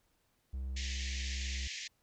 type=tone; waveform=triangle; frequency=65.41 Hz; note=C2; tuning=in tune; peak=-34 dBFS; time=0.53-1.68 s; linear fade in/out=10 ms
type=band-pass noise; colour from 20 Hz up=pink; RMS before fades=-43 dBFS; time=0.76-1.88 s; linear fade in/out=10 ms; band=1800 to 7200 Hz; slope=96 dB/octave
effects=pink hiss -75 dBFS RMS until 2.02 s